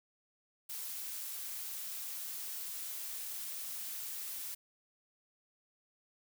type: noise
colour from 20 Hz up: blue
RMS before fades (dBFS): -42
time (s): 0.69-4.55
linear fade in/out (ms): 10
effects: none